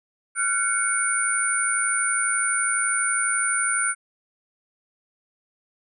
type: tone cluster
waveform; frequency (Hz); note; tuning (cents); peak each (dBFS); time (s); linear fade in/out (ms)
sine; 1379 / 1491 / 2219 / 9190; F6 / F#6 / C#7 / D9; -22 / +13 / +1 / -39; -28 / -26 / -30 / -23; 0.35-3.95; 50
effects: none